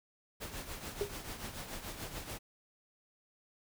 pink noise with tremolo, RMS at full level -41 dBFS, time 0.4-2.39 s, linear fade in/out 20 ms, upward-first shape triangle, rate 6.9 Hz, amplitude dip 65%
sine tone with exponential decay, 406.6 Hz, G#4, 37 cents flat, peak -27 dBFS, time 1.01-1.13 s, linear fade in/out 1 ms, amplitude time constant 25 ms
effects none

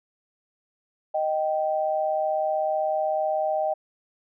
sine tone pair together, 622.3 / 778.3 Hz, D#5 / G5, 0 / -13 cents, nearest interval major third, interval 387 cents, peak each -24 / -26 dBFS, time 1.14-3.74 s, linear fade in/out 10 ms, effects none

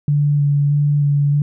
sine tone with vibrato, 144.7 Hz, D3, 25 cents flat, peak -12 dBFS, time 0.08-1.42 s, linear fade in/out 2 ms, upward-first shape square, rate 1.6 Hz, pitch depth 13 cents each way, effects none

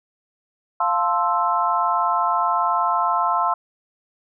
sine chord, F major seventh, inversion none, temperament equal, 698.5 / 880 / 1046.5 / 1318.5 Hz, F5 / A5 / C6 / E6, 0 / 0 / 0 / 0 cents, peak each -24 / -24 / -21 / -23 dBFS, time 0.8-3.54 s, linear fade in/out 5 ms, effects none

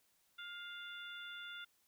harmonic tone with a mistuned harmonic, 698 Hz, F5, 1 cent flat, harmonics 2 / 3 / 4 / 5, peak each -48 / -57 / -55 / -51 dBFS, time 0.38-1.65 s, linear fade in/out 10 ms, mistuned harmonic 2, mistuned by +20 cents, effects white hiss -75 dBFS RMS until 1.87 s

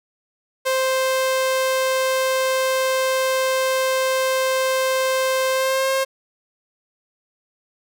sawtooth tone with pitch glide, 523.3 to 533.7 Hz, C5 to C5, 0 to +34 cents, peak -14 dBFS, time 0.65-6.05 s, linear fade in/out 20 ms, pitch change +34 cents, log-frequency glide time 5.51-5.9 s, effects none

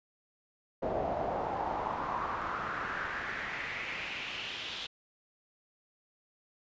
brown noise with band-pass filter sweep, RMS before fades -36 dBFS, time 0.82-4.87 s, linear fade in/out 10 ms, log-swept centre 590 to 3500 Hz, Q 3.5, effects resampled to 16000 Hz

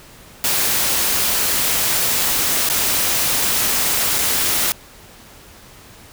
white noise with dropouts, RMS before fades -18 dBFS, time 0.44-4.72 s, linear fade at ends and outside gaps 0 ms, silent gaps 2.689-2.699 / 4.184-4.188 s, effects pink hiss -43 dBFS RMS until 6.12 s

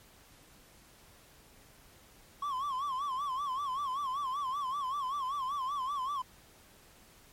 triangle tone with vibrato, 1089 Hz, C#6, 31 cents flat, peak -30 dBFS, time 2.42-6.22 s, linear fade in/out 5 ms, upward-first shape sine, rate 5.2 Hz, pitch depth 130 cents each way, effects pink hiss -59 dBFS RMS until 7.32 s + MP3 64 kbps

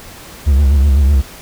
triangle tone with vibrato, 69.7 Hz, C#2, 10 cents sharp, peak -5 dBFS, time 0.46-1.22 s, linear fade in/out 20 ms, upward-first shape sine, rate 8 Hz, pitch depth 100 cents each way, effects pink hiss -35 dBFS RMS until 1.41 s

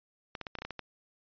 clicks, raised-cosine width 0.3 ms, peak -22 dBFS, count 9, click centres 0.352 / 0.413 / 0.468 / 0.553 / 0.587 / 0.62 / 0.65 / 0.707 / 0.793 s, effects resampled to 11025 Hz

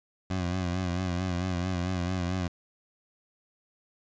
20% pulse tone with vibrato, 90.4 Hz, F#2, 40 cents flat, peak -23 dBFS, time 0.3-2.48 s, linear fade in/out 5 ms, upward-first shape sine, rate 4.5 Hz, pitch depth 65 cents each way, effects resampled to 16000 Hz

